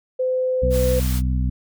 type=tone with pitch glide; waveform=sine; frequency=512 to 507 Hz; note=C5 to B4; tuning=-38 to +45 cents; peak=-18 dBFS; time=0.19-1 s; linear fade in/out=10 ms; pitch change=-17 cents; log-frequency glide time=0.64-0.73 s
type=harmonic tone; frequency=63.2 Hz; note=B1; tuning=41 cents sharp; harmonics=1 / 2 / 3 / 4; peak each=-19 / -25 / -29 / -31 dBFS; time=0.62-1.5 s; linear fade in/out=10 ms
type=noise; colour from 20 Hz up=white; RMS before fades=-32 dBFS; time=0.7-1.22 s; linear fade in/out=50 ms
effects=none